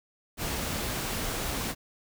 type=noise; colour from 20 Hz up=pink; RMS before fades=-32 dBFS; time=0.37-1.75 s; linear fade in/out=50 ms; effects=none